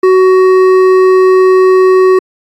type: tone with hard clipping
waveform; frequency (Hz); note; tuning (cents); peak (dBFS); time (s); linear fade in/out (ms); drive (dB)
sine; 373.6; F#4; +17; -5; 0.03-2.19; 5; 9
effects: AAC 64 kbps